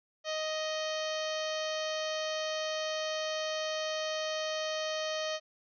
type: harmonic tone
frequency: 624 Hz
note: D#5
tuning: 5 cents sharp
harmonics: 1 / 2 / 3 / 4 / 5 / 6 / 7 / 8 / 9 / 10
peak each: -34 / -42 / -42 / -46 / -41 / -47 / -44 / -51 / -47 / -50 dBFS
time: 0.24-5.4 s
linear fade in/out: 50 ms
effects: none